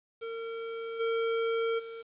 square tone with level steps, 456.5 Hz, A#4, 36 cents flat, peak -36 / -28 / -41 dBFS, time 0.21-2.03 s, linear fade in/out 20 ms, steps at 0.99 / 1.78 s, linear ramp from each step 20 ms, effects resampled to 8000 Hz + 10-bit

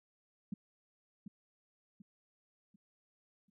sine tone with echo, 199.9 Hz, G3, 34 cents sharp, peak -35 dBFS, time 0.52-0.54 s, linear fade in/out 5 ms, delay 740 ms, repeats 4, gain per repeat -8 dB, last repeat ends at 3.5 s, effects none

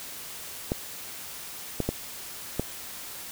clicks, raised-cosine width 2 ms, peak -12 dBFS, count 4, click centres 0.719 / 1.803 / 1.89 / 2.596 s, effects white hiss -40 dBFS RMS until 3.31 s

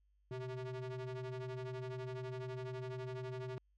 square ring-modulated tone, 130 Hz, C3, 11 cents flat, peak -39 dBFS, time 0.31-3.58 s, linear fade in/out 0 ms, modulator 254 Hz, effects added 50 Hz sine -70 dBFS peak until 3.77 s + low-pass 4000 Hz 12 dB/octave

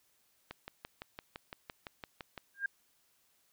click train, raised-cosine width 0.3 ms, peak -26 dBFS, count 12, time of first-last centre 0.51-2.378 s, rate 5.89 Hz
sine tone with exponential growth, 1607 Hz, G6, 43 cents sharp, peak -27 dBFS, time 2.54-2.66 s, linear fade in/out 5 ms, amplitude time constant 24 ms
effects white hiss -72 dBFS RMS until 3.52 s

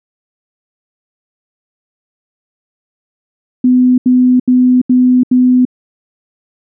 sine tone bursts, 251.5 Hz, B3, 32 cents sharp, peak -5 dBFS, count 5, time 3.64-5.652 s, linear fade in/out 5 ms, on 340 ms, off 78 ms, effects none

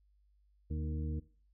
harmonic tone with a mistuned harmonic, 77.5 Hz, D#2, 6 cents flat, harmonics 1 / 2 / 3 / 4 / 6, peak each -35 / -41 / -45 / -47 / -51 dBFS, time 0.7-1.2 s, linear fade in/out 10 ms, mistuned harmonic 2, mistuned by -34 cents, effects noise-tail reverb RT60 0.4 s tail -19 dB re dry + added 50 Hz sine -66 dBFS peak until 1.53 s

